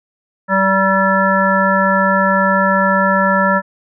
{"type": "harmonic tone", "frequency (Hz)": 192.7, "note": "G3", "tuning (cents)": -29, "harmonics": [1, 3, 5, 7, 9], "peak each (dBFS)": [-17, -17, -17, -17, -17], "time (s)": [0.48, 3.62], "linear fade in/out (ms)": 50, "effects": []}